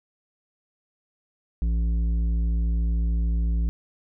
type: tone with tanh clipping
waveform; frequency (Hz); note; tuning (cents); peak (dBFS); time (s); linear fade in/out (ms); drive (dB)
sine; 56.8; A#1; -44; -22; 1.62-3.69; 0; 9
effects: none